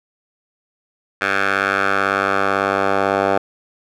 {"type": "tone with band-pass filter sweep", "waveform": "10% pulse", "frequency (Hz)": 98, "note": "G2", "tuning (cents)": 0, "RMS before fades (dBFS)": -18, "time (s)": [1.21, 3.38], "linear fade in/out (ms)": 5, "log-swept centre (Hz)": [1700, 850], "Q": 2.1, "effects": []}